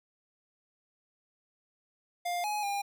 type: tone with pitch steps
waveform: square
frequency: 703 / 839 / 805 Hz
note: F5 / G#5 / G5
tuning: +11 / +17 / +46 cents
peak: -31 dBFS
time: 2.25-2.82 s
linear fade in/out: 10 ms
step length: 190 ms
effects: none